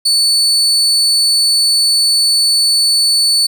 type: tone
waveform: 35% pulse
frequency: 4480 Hz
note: C#8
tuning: 18 cents sharp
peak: -8 dBFS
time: 0.05-3.47 s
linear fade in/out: 10 ms
effects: none